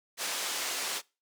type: band-pass noise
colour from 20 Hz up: white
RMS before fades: -34 dBFS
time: 0.17-1.02 s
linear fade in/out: 50 ms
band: 380 to 7500 Hz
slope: 12 dB/octave
effects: noise-tail reverb RT60 0.3 s tail -24 dB re dry